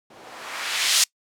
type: noise with low-pass filter sweep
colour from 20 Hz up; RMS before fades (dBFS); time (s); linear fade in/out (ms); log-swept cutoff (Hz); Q
violet; -25; 0.1-1.04; 5; 370 to 5400; 0.94
effects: noise-tail reverb RT60 0.1 s tail -25 dB re dry